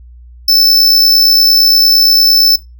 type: tone with amplitude modulation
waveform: square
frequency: 5280 Hz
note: E8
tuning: 2 cents sharp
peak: -4 dBFS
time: 0.48-2.56 s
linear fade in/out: 5 ms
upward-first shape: sine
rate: 68.7 Hz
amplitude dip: 45%
effects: noise-tail reverb RT60 0.2 s tail -19 dB re dry + added 60 Hz sine -33 dBFS peak until 2.79 s